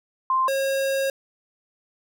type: tone pair in turn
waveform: sine / square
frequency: 1046.5 / 542.3 Hz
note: C6 / C#5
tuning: 0 / -38 cents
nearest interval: major seventh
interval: 1138 cents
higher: first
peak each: -18 / -22 dBFS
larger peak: first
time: 0.3-0.48 / 0.48-1.1 s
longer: second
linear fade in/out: 2 ms
effects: none